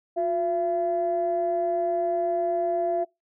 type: tone pair together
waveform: sine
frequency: 357.4 / 677 Hz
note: F4 / E5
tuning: +40 / +46 cents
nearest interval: major seventh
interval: 1106 cents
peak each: -27 / -23 dBFS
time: 0.16-3.05 s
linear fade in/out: 20 ms
effects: noise-tail reverb RT60 0.2 s tail -24 dB re dry + tanh soft clip ceiling -16 dBFS